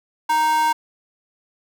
square tone with high-pass filter, 311.1 Hz, D#4, in tune, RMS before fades -18 dBFS, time 0.29-0.73 s, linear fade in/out 10 ms, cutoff 1000 Hz, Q 5.2, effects none

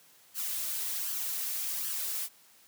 blue noise with flanger, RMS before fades -34 dBFS, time 0.34-2.29 s, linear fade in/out 50 ms, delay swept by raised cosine 0.65 to 3.45 ms, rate 1.3 Hz, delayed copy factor +0.5, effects white hiss -60 dBFS RMS until 2.67 s + high-pass 100 Hz 12 dB/octave

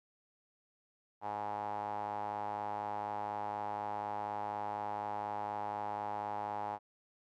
sawtooth tone with band-pass filter, 104.1 Hz, G#2, 5 cents sharp, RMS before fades -39 dBFS, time 1.21-6.79 s, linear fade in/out 50 ms, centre 840 Hz, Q 6.2, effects none

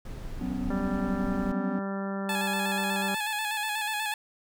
brown noise, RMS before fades -37 dBFS, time 0.05-1.52 s, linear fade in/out 5 ms
triangle chord, F# suspended fourth, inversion none, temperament equal with one note detuned, 185 / 249.7 / 277.2 Hz, F#3 / B3 / C#4, 0 / +19 / 0 cents, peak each -32 / -30 / -34 dBFS, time 0.41-1.79 s, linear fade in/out 2 ms
harmonic tone, 196 Hz, G3, in tune, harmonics 1 / 2 / 3 / 4 / 5 / 6 / 7 / 8 / 9, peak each -31 / -39 / -38 / -43 / -44 / -46 / -41 / -53 / -46 dBFS, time 0.7-3.15 s, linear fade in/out 5 ms
15% pulse tone with vibrato, 854 Hz, G#5, 48 cents sharp, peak -22 dBFS, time 2.29-4.14 s, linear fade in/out 2 ms, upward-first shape square, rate 8.2 Hz, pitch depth 37 cents each way
effects none

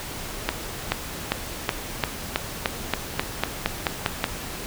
accelerating click train, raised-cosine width 0.3 ms, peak -4 dBFS, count 14, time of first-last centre 0.49-4.241 s, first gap 430 ms, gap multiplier 0.93, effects pink hiss -34 dBFS RMS until 4.66 s

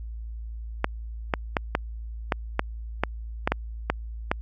clicks, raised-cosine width 0.5 ms, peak -6 dBFS, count 11, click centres 0.844 / 1.338 / 1.568 / 1.751 / 2.322 / 2.594 / 3.036 / 3.475 / 3.52 / 3.9 / 4.315 s, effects added 56 Hz sine -33 dBFS peak until 4.41 s

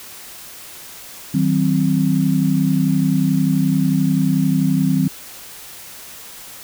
sine chord, C diminished, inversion first, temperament just, 156.98 / 188.37 / 261.6 Hz, Eb3 / Gb3 / C4, +16 / +31 / 0 cents, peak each -18 dBFS, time 1.34-5.08 s, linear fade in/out 5 ms, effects white hiss -37 dBFS RMS until 6.63 s

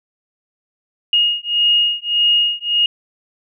sine beating tone pair, 2861 / 2862.7 Hz, F7 / F7, +41 / +42 cents, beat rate 1.7 Hz, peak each -16 dBFS, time 1.13-2.86 s, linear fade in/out 2 ms, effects none

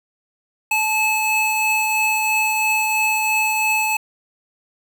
square tone pair together, 865 / 2592 Hz, A5 / E7, -30 / -30 cents, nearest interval octave + perfect fifth, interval 1900 cents, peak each -22 / -19 dBFS, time 0.71-3.97 s, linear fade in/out 5 ms, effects 7-bit

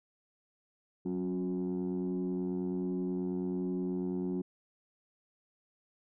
sine tone cluster, 184.5 / 273.1 / 363 Hz, F#3 / C#4 / F#4, -5 / -26 / -33 cents, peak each -33 / -35 / -35 dBFS, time 1.05-4.42 s, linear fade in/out 10 ms, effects tanh soft clip ceiling -27 dBFS

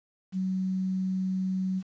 sine tone with quantisation, 187.7 Hz, F#3, 25 cents sharp, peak -26 dBFS, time 0.32-1.83 s, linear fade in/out 50 ms, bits 9, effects resampled to 16000 Hz

